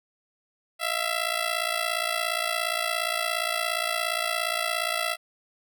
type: ring-modulated tone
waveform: 10% pulse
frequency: 667 Hz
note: E5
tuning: 20 cents sharp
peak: -14 dBFS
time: 0.79-5.17 s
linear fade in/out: 50 ms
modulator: 28.6 Hz
effects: none